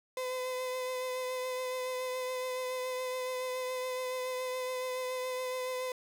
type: tone with vibrato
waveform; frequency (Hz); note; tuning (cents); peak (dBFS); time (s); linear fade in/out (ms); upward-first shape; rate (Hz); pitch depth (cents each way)
35% pulse; 509; C5; -48; -32; 0.17-5.92; 2; triangle; 7.1; 20
effects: none